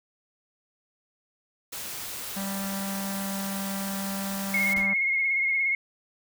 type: noise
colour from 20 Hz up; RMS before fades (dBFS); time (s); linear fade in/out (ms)
white; -36; 1.72-4.74; 10
type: harmonic tone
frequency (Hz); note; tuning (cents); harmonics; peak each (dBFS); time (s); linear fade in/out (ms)
196; G3; 0; 1 / 3 / 4 / 5 / 6 / 7 / 8 / 9 / 10; -31 / -41 / -43 / -45 / -47 / -48 / -49 / -50 / -51; 2.36-4.94; 10
type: tone with vibrato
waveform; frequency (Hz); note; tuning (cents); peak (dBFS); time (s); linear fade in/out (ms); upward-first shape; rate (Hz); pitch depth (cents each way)
sine; 2158; C#7; -47; -22; 4.54-5.75; 2; triangle; 17; 43
type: noise with exponential decay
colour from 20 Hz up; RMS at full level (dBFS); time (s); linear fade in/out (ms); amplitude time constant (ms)
pink; -35; 4.76-4.99; 5; 50
effects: none